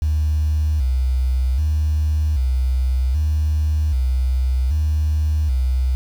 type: tone with vibrato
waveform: sine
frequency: 70 Hz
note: C#2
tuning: 18 cents sharp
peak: -14 dBFS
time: 0.02-5.95 s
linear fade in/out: 0 ms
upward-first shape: square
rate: 0.64 Hz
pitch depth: 150 cents each way
effects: tanh soft clip ceiling -12 dBFS + 7-bit